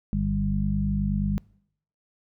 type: harmonic tone with a mistuned harmonic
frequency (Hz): 50.5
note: G#1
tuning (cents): -48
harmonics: 1 / 2 / 3 / 4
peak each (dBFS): -27 / -32 / -29 / -26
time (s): 0.13-1.38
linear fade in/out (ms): 0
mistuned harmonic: 4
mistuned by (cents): -17
effects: noise-tail reverb RT60 0.7 s tail -25 dB re dry